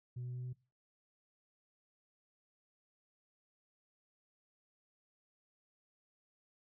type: tone with pitch steps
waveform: sine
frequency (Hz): 123.47 / 124.26 / 125.05 / 125.85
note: B2 / B2 / B2 / B2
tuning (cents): 0 / +11 / +22 / +33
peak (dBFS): -38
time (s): 0.16-0.532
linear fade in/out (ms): 10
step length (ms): 93
effects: noise-tail reverb RT60 0.3 s tail -21 dB re dry + tanh soft clip ceiling -38 dBFS